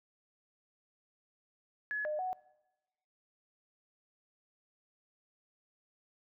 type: tone with pitch steps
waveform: sine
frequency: 1698 / 607 / 741 Hz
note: G#6 / D#5 / F#5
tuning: +38 / -43 / +2 cents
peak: -33 dBFS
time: 1.91-2.33 s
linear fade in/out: 0 ms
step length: 140 ms
effects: noise-tail reverb RT60 1.0 s tail -21 dB re dry